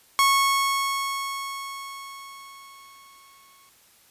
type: tone with exponential decay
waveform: sawtooth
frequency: 1100 Hz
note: C#6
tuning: 14 cents flat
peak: -12 dBFS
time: 0.19-3.69 s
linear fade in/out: 0 ms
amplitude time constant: 760 ms
effects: white hiss -57 dBFS RMS until 4.1 s + resampled to 32000 Hz